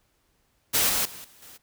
white noise with level steps, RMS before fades -22 / -25 / -42 / -54 / -47 dBFS, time 0.73-1.58 s, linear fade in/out 20 ms, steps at 0.89 / 1.05 / 1.24 / 1.42 s, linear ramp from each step 5 ms, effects pink hiss -69 dBFS RMS until 1.62 s

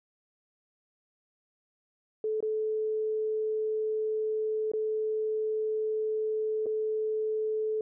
sine tone with dropouts, 433.8 Hz, A4, 25 cents flat, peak -27 dBFS, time 2.24-7.81 s, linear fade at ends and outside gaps 2 ms, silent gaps 2.405-2.426 / 4.717-4.735 / 6.659-6.665 s, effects none

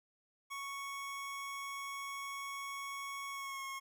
25% pulse tone with pitch glide, 1108.7 to 1085.9 Hz, C#6 to C#6, 0 to -36 cents, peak -37 dBFS, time 0.5-3.8 s, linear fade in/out 20 ms, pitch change -36 cents, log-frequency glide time 3.31-3.63 s, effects none

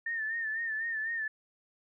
sine tone with vibrato, 1795 Hz, A6, 34 cents sharp, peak -31 dBFS, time 0.06-1.28 s, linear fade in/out 5 ms, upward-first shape sine, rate 4 Hz, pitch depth 62 cents each way, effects none

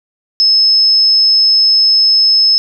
sine tone, 5200 Hz, E8, 24 cents flat, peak -6 dBFS, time 0.4-2.58 s, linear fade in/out 0 ms, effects none

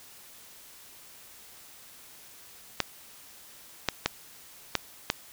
clicks, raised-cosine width 0.2 ms, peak -6 dBFS, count 5, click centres 2.803 / 3.887 / 4.06 / 4.753 / 5.101 s, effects white hiss -51 dBFS RMS until 5.32 s

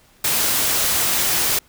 white noise, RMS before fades -19 dBFS, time 0.24-1.59 s, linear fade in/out 5 ms, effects pink hiss -54 dBFS RMS until 1.68 s

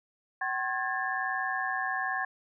sine tone cluster, 760 / 1074 / 1649 / 1770 Hz, F#5 / C6 / G#6 / A6, +46 / +45 / -13 / +10 cents, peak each -34 / -35 / -33 / -35 dBFS, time 0.41-2.25 s, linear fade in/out 5 ms, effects none

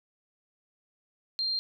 sine tone, 4186 Hz, C8, in tune, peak -27 dBFS, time 1.39-1.59 s, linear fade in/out 0 ms, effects none

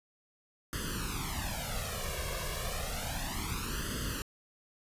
pink noise with flanger, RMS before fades -36 dBFS, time 0.73-4.22 s, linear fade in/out 0 ms, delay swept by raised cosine 0.63 to 1.83 ms, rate 0.31 Hz, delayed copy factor +0.95, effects resampled to 32000 Hz

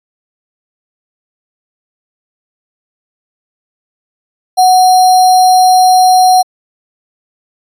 sine tone with sample-and-hold, 740 Hz, F#5, in tune, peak -3 dBFS, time 4.57-6.43 s, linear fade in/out 20 ms, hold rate 4900 Hz, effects resampled to 32000 Hz

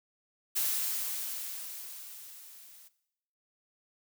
blue noise with level ramp, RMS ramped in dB -29 to -55 dBFS, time 0.55-2.89 s, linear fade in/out 20 ms, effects noise-tail reverb RT60 0.8 s tail -17 dB re dry

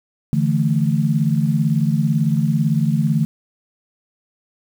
sine chord, D suspended second, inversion none, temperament equal, 146.83 / 164.81 / 220 Hz, D3 / E3 / A3, 0 / 0 / 0 cents, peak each -18 / -19 / -20 dBFS, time 0.33-3.25 s, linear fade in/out 0 ms, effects 7-bit

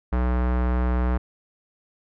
square tone with low-pass filter, 61.74 Hz, B1, in tune, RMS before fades -22 dBFS, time 0.12-1.18 s, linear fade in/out 10 ms, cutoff 1400 Hz, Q 1.3, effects none

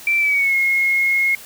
sine tone with pitch glide, 2341 to 2159 Hz, D7 to C#7, -6 to -46 cents, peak -14 dBFS, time 0.07-1.35 s, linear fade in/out 2 ms, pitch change -140 cents, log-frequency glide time 0.19-0.55 s, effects white hiss -39 dBFS RMS until 1.45 s

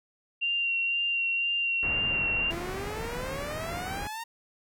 sine tone with vibrato, 2764 Hz, F7, 19 cents flat, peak -25 dBFS, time 0.41-2.52 s, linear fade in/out 20 ms, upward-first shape sine, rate 2 Hz, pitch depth 18 cents each way
pink low-pass noise, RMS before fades -37 dBFS, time 1.83-4.07 s, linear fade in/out 0 ms, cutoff 2600 Hz, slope 48 dB/octave
sawtooth exponential sweep, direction up, 329.6 to 932.3 Hz, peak -31 dBFS, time 2.5-4.24 s, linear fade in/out 10 ms
effects none

